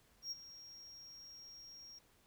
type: tone with ADSR envelope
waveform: triangle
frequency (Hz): 5588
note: F8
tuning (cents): 0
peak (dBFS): -37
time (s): 0.22-1.99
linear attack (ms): 94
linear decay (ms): 24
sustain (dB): -14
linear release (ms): 9
effects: pink hiss -70 dBFS RMS until 2.26 s